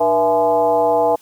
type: tone with frequency modulation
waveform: sine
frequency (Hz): 664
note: E5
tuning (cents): +12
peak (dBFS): -12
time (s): 0-1.16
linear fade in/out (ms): 10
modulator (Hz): 182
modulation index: 1.3
effects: white hiss -51 dBFS RMS until 1.21 s